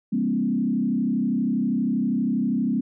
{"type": "tone with frequency modulation", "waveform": "sine", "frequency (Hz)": 233.1, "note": "A#3", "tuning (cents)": 0, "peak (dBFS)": -20, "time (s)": [0.12, 2.81], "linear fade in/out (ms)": 10, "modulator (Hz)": 32.5, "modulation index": 1.4, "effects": []}